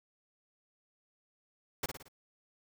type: noise with echo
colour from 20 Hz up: pink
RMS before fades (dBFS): -34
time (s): 1.83-1.86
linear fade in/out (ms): 5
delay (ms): 56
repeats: 4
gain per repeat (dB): -6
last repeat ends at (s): 2.084
effects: none